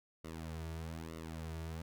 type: tone with flanger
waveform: sawtooth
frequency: 81 Hz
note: E2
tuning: 30 cents flat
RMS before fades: -44 dBFS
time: 0.24-1.82 s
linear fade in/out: 5 ms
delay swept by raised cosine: 1.2 to 3.9 ms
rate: 1.1 Hz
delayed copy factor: -0.95
effects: none